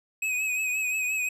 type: tone with vibrato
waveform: square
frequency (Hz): 2533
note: D#7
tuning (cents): +30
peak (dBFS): -26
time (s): 0.22-1.29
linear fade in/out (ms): 5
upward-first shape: triangle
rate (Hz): 5.7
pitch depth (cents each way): 52
effects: low-pass 12000 Hz 12 dB/octave